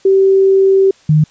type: tone pair in turn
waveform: sine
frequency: 386.4 / 153.34 Hz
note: G4 / D#3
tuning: -25 / -25 cents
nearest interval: octave + major third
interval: 1600 cents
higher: first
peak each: -6 dBFS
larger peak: neither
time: 0.05-0.91 / 1.09-1.24 s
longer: first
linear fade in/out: 5 ms
effects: white hiss -48 dBFS RMS until 1.3 s + resampled to 16000 Hz